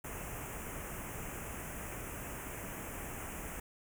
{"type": "band-stop noise", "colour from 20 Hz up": "pink", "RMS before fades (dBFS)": -43, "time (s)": [0.04, 3.6], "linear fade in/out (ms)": 5, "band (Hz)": [2800, 6400], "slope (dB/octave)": 48, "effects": []}